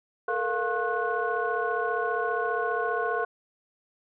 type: tone cluster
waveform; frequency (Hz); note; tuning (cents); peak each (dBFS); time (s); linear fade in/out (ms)
sine; 438.3 / 473.2 / 703 / 1078 / 1476; A4 / A#4 / F5 / C#6 / F#6; -7 / +26 / +11 / -49 / -5; -31; 0.28-3.25; 5
effects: tanh soft clip ceiling -15 dBFS